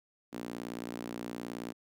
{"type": "tone with high-pass filter", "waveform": "sawtooth", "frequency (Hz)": 58.9, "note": "A#1", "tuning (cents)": 19, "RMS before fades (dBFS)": -41, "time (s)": [0.32, 1.73], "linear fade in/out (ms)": 20, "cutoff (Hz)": 260, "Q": 2.3, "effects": []}